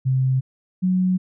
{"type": "tone pair in turn", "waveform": "sine", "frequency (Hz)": [130.81, 184.35], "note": ["C3", "F#3"], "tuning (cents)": [0, -6], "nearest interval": "tritone", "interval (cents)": 594, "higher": "second", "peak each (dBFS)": -16, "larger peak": "neither", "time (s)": [[0.05, 0.41], [0.82, 1.18]], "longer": "neither", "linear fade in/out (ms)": 20, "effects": []}